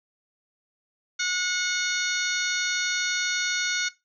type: harmonic tone with a mistuned harmonic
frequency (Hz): 728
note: F#5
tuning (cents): -28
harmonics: 2 / 3 / 4 / 5 / 6 / 7 / 8 / 9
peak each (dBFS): -29 / -31 / -40 / -32 / -33 / -41 / -32 / -35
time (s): 1.19-3.89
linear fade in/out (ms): 10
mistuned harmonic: 7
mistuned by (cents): +52
effects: noise-tail reverb RT60 0.2 s tail -17 dB re dry